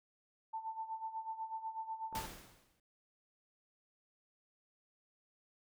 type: tone with tremolo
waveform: sine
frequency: 889 Hz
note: A5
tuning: 18 cents sharp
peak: -37 dBFS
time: 0.53-2.26 s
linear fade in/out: 10 ms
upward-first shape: sine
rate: 8.1 Hz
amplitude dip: 75%
type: clicks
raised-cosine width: 1 ms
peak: -38 dBFS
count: 2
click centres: 2.127 / 2.146 s
type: noise with exponential decay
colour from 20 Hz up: pink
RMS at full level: -40 dBFS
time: 2.15-2.8 s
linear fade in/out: 2 ms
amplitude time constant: 140 ms
effects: none